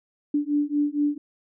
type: beating tone pair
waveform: sine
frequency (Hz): 290.3 / 294.6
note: D4 / D4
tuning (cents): -20 / +6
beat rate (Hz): 4.3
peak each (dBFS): -24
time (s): 0.34-1.18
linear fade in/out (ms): 5
effects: none